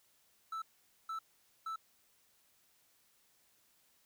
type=tone bursts; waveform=triangle; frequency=1318.5 Hz; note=E6; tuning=in tune; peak=-36 dBFS; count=3; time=0.52-1.76 s; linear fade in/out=5 ms; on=100 ms; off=470 ms; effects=white hiss -71 dBFS RMS until 4.05 s